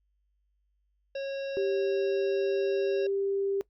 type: harmonic tone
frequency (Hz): 548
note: C#5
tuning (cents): -20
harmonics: 1 / 3 / 5 / 7 / 9 / 10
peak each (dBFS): -31 / -46 / -45 / -50 / -56 / -55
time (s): 1.15-3.07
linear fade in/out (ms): 5
type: tone with pitch glide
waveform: sine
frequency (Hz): 392 to 394.7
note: G4 to G4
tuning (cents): 0 to +12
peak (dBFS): -26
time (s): 1.57-3.61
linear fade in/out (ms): 0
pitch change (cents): +12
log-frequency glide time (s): 1.75-3.14
effects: noise-tail reverb RT60 0.1 s tail -21 dB re dry + added 50 Hz sine -70 dBFS peak until 3.69 s